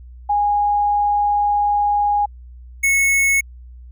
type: tone pair in turn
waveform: sine / square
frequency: 823 / 2197 Hz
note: G#5 / C#7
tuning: -16 / -16 cents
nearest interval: octave + perfect fourth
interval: 1700 cents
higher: second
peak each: -14 dBFS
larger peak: neither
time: 0.29-2.26 / 2.83-3.41 s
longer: first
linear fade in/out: 10 ms
effects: added 61 Hz sine -36 dBFS peak until 3.91 s

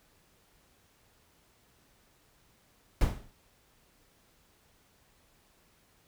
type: noise with exponential decay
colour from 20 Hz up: brown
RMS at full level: -21 dBFS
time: 3.01-3.31 s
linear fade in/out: 2 ms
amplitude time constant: 64 ms
effects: pink hiss -66 dBFS RMS until 6.07 s

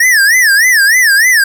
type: tone with vibrato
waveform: square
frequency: 1798 Hz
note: A6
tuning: 37 cents sharp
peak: -6 dBFS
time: 0-1.44 s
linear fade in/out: 5 ms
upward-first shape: sine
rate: 3.3 Hz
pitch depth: 220 cents each way
effects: none

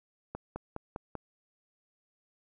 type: accelerating click train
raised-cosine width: 1 ms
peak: -23 dBFS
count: 5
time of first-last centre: 0.35-1.153 s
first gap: 210 ms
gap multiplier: 0.97
effects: none

